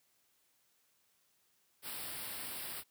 white band-stop noise, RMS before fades -43 dBFS, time 1.82-2.84 s, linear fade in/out 50 ms, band 5300 to 8000 Hz, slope 96 dB/octave, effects white hiss -74 dBFS RMS until 2.9 s + high-pass 60 Hz 12 dB/octave

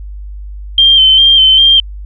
sine tone with vibrato, 3131 Hz, G7, 3 cents flat, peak -3 dBFS, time 0.78-1.8 s, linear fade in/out 2 ms, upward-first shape square, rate 2.5 Hz, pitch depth 30 cents each way, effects added 50 Hz sine -23 dBFS peak until 2.05 s

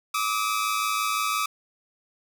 sawtooth tone pair together, 1170 / 1275.8 Hz, D6 / D#6, -7 / +43 cents, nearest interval minor second, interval 150 cents, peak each -23 dBFS, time 0.14-1.46 s, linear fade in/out 5 ms, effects none

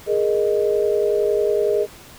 sine chord, Ab suspended second, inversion none, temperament equal with one note detuned, 415.3 / 466.2 / 618.3 Hz, Ab4 / Bb4 / Eb5, 0 / 0 / -11 cents, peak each -18 / -22 / -23 dBFS, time 0.06-1.87 s, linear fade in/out 50 ms, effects pink hiss -43 dBFS RMS until 2.18 s

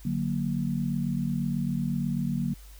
sine chord, D augmented, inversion none, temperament equal, 146.83 / 185 / 233.1 Hz, D3 / F#3 / A#3, 0 / 0 / 0 cents, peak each -30 dBFS, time 0.05-2.54 s, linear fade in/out 5 ms, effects added 50 Hz sine -45 dBFS peak until 2.79 s + white hiss -55 dBFS RMS until 2.79 s

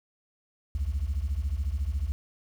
sine beating tone pair, 63 / 77 Hz, B1 / D#2, +35 / -17 cents, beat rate 14 Hz, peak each -28 dBFS, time 0.75-2.12 s, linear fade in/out 0 ms, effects tanh soft clip ceiling -22 dBFS + 9-bit

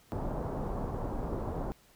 pink low-pass noise, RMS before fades -35 dBFS, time 0.12-1.72 s, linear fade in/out 0 ms, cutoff 990 Hz, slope 24 dB/octave, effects pink hiss -62 dBFS RMS until 1.95 s

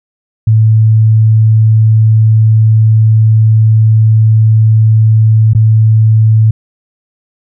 sine tone with dropouts, 110 Hz, A2, in tune, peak -3 dBFS, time 0.47-6.51 s, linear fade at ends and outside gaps 5 ms, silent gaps 5.534-5.549 s, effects none

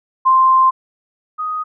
sine tone pair in turn, 1046.5 / 1248 Hz, C6 / D#6, 0 / +5 cents, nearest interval minor third, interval 305 cents, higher second, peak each -8 / -19 dBFS, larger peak first, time 0.25-0.71 / 1.38-1.64 s, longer first, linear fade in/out 20 ms, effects none

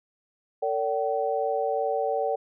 sine tone cluster, 451.5 / 574 / 765 Hz, A4 / D5 / G5, +45 / -40 / -42 cents, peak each -28 dBFS, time 0.62-2.36 s, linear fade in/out 10 ms, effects none

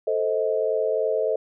sine chord, A diminished, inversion none, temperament equal with one note detuned, 440 / 523.3 / 632.4 Hz, A4 / C5 / Eb5, 0 / 0 / +28 cents, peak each -24 / -26 / -25 dBFS, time 0.07-1.36 s, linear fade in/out 5 ms, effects none

